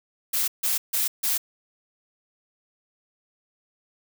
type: noise bursts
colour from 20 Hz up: blue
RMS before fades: -24 dBFS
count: 4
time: 0.33-1.38 s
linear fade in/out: 10 ms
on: 150 ms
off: 150 ms
effects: none